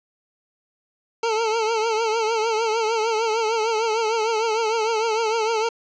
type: tone with vibrato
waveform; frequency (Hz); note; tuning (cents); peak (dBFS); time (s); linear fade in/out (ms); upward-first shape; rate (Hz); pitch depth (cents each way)
25% pulse; 446.1; A4; +24; -16; 1.23-5.69; 5; triangle; 6.6; 87
effects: resampled to 16000 Hz + 8-bit